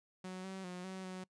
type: tone with pitch steps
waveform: sawtooth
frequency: 185.2 / 190.6 / 180 / 188.6 / 185.4 Hz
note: F#3 / G3 / F#3 / F#3 / F#3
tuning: +2 / -48 / -47 / +33 / +4 cents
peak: -39 dBFS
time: 0.24-1.24 s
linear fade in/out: 5 ms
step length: 200 ms
effects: noise-tail reverb RT60 0.1 s tail -24 dB re dry + resampled to 22050 Hz